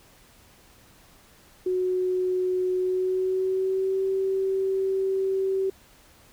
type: tone with pitch glide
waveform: sine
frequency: 367.6 to 384.1 Hz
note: F#4 to G4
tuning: -11 to -35 cents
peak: -22 dBFS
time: 1.66-5.7 s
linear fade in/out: 5 ms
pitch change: +76 cents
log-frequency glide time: 2.77-4.03 s
effects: pink hiss -55 dBFS RMS until 6.32 s